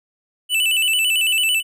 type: tone with vibrato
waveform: square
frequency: 2808 Hz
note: F7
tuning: 9 cents sharp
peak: -16 dBFS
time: 0.49-1.63 s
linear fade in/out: 50 ms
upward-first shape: square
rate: 9 Hz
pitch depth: 100 cents each way
effects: none